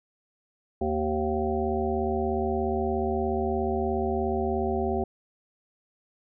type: harmonic tone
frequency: 76.9 Hz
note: D#2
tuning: 20 cents flat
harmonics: 1 / 3 / 5 / 7 / 9 / 10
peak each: -32 / -31 / -28 / -36 / -32 / -34 dBFS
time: 0.81-5.04 s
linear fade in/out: 5 ms
effects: none